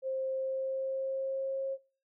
sine tone with pitch glide, 528 to 538.8 Hz, C5 to C#5, +16 to -49 cents, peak -31 dBFS, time 0.02-1.78 s, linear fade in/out 50 ms, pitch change +35 cents, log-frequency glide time 0.32-1.66 s, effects noise-tail reverb RT60 0.4 s tail -24 dB re dry

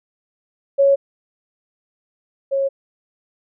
sine tone pair in turn, 554.4 / 546.8 Hz, C#5 / C#5, 0 / -24 cents, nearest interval unison, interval 24 cents, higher first, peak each -10 / -16 dBFS, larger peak first, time 0.78-0.96 / 2.51-2.69 s, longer neither, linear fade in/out 20 ms, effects none

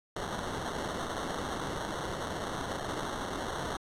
blue noise with sample-and-hold, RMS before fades -36 dBFS, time 0.16-3.77 s, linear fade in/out 5 ms, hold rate 2450 Hz, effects low-pass 9000 Hz 12 dB/octave

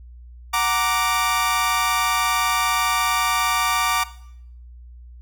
sawtooth chord, Gb augmented, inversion none, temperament equal, 740 / 932.3 / 1174.7 Hz, Gb5 / Bb5 / D6, 0 / 0 / 0 cents, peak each -23 / -20 / -17 dBFS, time 0.53-4.04 s, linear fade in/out 10 ms, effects noise-tail reverb RT60 0.7 s tail -17 dB re dry + added 60 Hz sine -39 dBFS peak until 5.21 s

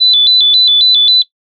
sine tone with vibrato, 3729 Hz, A#7, in tune, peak -5 dBFS, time 0-1.23 s, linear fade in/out 20 ms, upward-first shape square, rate 3.7 Hz, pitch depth 120 cents each way, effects noise-tail reverb RT60 0.1 s tail -17 dB re dry

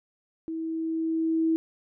sine tone with level ramp, 323.9 Hz, E4, 30 cents flat, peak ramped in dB -30 to -20 dBFS, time 0.48-1.56 s, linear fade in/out 0 ms, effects none

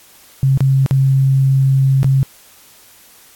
sine tone with dropouts, 134.7 Hz, C#3, 49 cents flat, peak -9 dBFS, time 0.43-2.23 s, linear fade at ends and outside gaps 0 ms, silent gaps 0.575-0.606 / 0.862-0.91 / 2.031-2.044 s, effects white hiss -45 dBFS RMS until 3.35 s + AAC 64 kbps

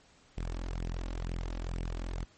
sawtooth tone with flanger, 42.77 Hz, F1, 35 cents flat, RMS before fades -36 dBFS, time 0.37-2.25 s, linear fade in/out 10 ms, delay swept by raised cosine 0.35 to 3.65 ms, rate 2.1 Hz, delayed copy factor +0.6, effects pink hiss -62 dBFS RMS until 2.37 s + MP3 32 kbps

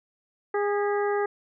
harmonic tone with a mistuned harmonic, 409.3 Hz, G#4, 25 cents flat, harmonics 1 / 2 / 3 / 4 / 5, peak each -24 / -30 / -34 / -36 / -38 dBFS, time 0.54-1.26 s, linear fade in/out 5 ms, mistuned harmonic 5, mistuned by -78 cents, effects none

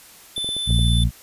square tone, 3520 Hz, A7, in tune, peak -24 dBFS, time 0.36-1.04 s, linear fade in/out 5 ms
clicks, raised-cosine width 2 ms, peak -22 dBFS, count 6, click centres 0.38 / 0.445 / 0.49 / 0.566 / 0.705 / 0.791 s
harmonic tone, 58.27 Hz, A#1, in tune, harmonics 1 / 2 / 3 / 4, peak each -17 / -19 / -25 / -31 dBFS, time 0.66-1.11 s, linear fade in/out 50 ms
effects white hiss -46 dBFS RMS until 1.22 s + resampled to 32000 Hz

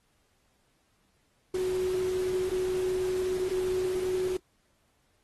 sine tone in noise, 370 Hz, F#4, in tune, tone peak -26 dBFS, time 1.54-4.37 s, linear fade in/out 5 ms, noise pink, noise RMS -43 dBFS, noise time 1.54-4.37 s, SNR +14 dB, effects pink hiss -71 dBFS RMS until 5.23 s + AAC 32 kbps

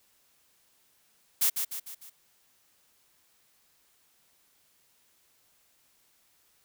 blue noise with echo, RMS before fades -24 dBFS, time 1.41-1.5 s, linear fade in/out 10 ms, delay 150 ms, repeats 4, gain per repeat -6 dB, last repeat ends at 2.1 s, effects white hiss -67 dBFS RMS until 6.64 s

